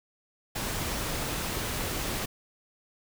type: noise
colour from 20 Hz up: pink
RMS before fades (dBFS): -32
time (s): 0.55-2.26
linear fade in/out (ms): 10
effects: none